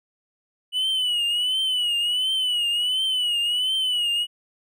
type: tone with vibrato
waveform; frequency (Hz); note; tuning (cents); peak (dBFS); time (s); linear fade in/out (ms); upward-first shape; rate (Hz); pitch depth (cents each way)
triangle; 2960; F#7; 0; -19; 0.72-4.27; 50; triangle; 1.4; 100
effects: none